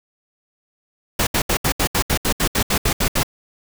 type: noise bursts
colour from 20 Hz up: pink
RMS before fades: -18 dBFS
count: 14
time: 1.19-3.232 s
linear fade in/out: 5 ms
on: 79 ms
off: 72 ms
effects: none